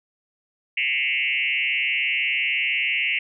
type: tone with frequency modulation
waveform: sine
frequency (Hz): 2451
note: D#7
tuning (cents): -27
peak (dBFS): -20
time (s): 0.77-3.19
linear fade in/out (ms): 5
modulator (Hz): 136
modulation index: 3
effects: none